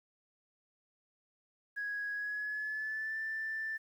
sine tone with pitch glide, 1661.2 to 1770.2 Hz, G#6 to A6, 0 to +10 cents, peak -34 dBFS, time 1.76-3.78 s, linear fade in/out 20 ms, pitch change +110 cents, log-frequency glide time 2.13-3.18 s, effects tanh soft clip ceiling -30 dBFS + 11-bit

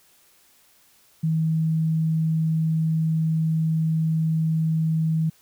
sine tone, 160 Hz, D#3, 49 cents sharp, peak -19 dBFS, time 1.23-5.3 s, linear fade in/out 10 ms, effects white hiss -58 dBFS RMS until 5.41 s

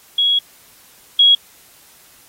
sine tone pair in turn, 3327 / 3314 Hz, G#7 / G#7, +2 / -4 cents, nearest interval unison, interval 6 cents, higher first, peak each -12 / -7 dBFS, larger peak second, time 0.18-0.39 / 1.19-1.35 s, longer first, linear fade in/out 5 ms, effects white hiss -48 dBFS RMS until 2.28 s + AAC 48 kbps

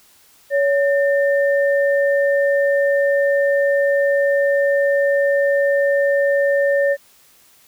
sine tone pair together, 561.3 / 1800 Hz, C#5 / A6, +22 / +39 cents, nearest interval octave + minor sixth, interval 2017 cents, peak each -14 / -22 dBFS, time 0.5-6.97 s, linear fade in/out 50 ms, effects white hiss -52 dBFS RMS until 7.67 s

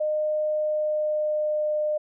sine tone with pitch glide, 611 to 605.4 Hz, D#5 to D#5, -32 to -48 cents, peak -22 dBFS, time 0-1.98 s, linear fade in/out 10 ms, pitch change -16 cents, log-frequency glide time 0.49-1.75 s, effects none

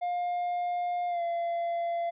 triangle tone with pitch glide, 708 to 683.9 Hz, F5 to F5, +23 to -36 cents, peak -26 dBFS, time 0.01-2.11 s, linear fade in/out 20 ms, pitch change -59 cents, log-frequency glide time 1.08-1.22 s, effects resampled to 8000 Hz

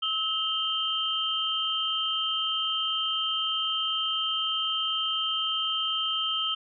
sine tone cluster, 1289 / 2848 / 3128 Hz, E6 / F7 / G7, -39 / +33 / -4 cents, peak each -32 / -34 / -27 dBFS, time 0.02-6.55 s, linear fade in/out 10 ms, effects none

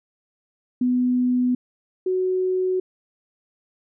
sine tone pair in turn, 249.2 / 370.8 Hz, B3 / F#4, +16 / +4 cents, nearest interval perfect fifth, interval 688 cents, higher second, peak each -17 / -19 dBFS, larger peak first, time 0.81-1.55 / 2.06-2.8 s, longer neither, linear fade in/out 5 ms, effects none

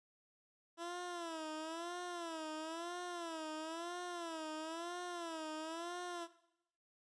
15% pulse tone with vibrato, 332.6 Hz, E4, 16 cents sharp, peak -36 dBFS, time 0.77-6.28 s, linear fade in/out 50 ms, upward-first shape sine, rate 1 Hz, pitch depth 120 cents each way, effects noise-tail reverb RT60 0.8 s tail -17 dB re dry + resampled to 22050 Hz

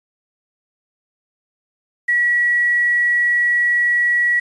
sine tone with quantisation, 1929 Hz, B6, 41 cents flat, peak -13 dBFS, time 2.08-4.4 s, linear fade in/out 10 ms, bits 7, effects resampled to 24000 Hz

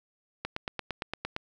click train, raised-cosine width 0.3 ms, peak -16 dBFS, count 9, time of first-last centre 0.45-1.364 s, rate 8.75 Hz, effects none

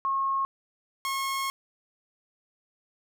sine / sawtooth tone pair in turn, 1085 / 1085 Hz, C#6 / C#6, -37 / -37 cents, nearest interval unison, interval 0 cents, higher neither, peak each -24 dBFS, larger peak neither, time 0.05-0.45 / 1.05-1.5 s, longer second, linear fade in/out 0 ms, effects none

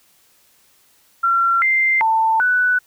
sine tone with pitch steps, 1365 / 2089 / 891 / 1488 Hz, F6 / C7 / A5 / F#6, -40 / -3 / +22 / +9 cents, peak -13 dBFS, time 1.23-2.79 s, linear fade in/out 10 ms, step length 390 ms, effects white hiss -56 dBFS RMS until 2.86 s

